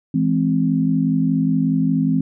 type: chord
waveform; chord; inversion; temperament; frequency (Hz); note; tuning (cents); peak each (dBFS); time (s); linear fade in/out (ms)
sine; E augmented; none; equal with one note detuned; 164.81 / 209.8 / 261.6; E3 / G#3 / B#3; 0 / +18 / 0; -19 / -22 / -18; 0.14-2.21; 5
effects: none